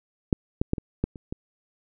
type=clicks; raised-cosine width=3 ms; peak=-6 / -9 / -9 / -19 / -10 / -27 / -18 dBFS; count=7; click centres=0.328 / 0.615 / 0.734 / 0.782 / 1.04 / 1.158 / 1.325 s; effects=none